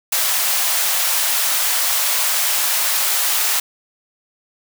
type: high-pass noise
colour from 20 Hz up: white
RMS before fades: -18 dBFS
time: 0.12-3.6 s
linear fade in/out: 5 ms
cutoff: 610 Hz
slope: 24 dB/octave
effects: none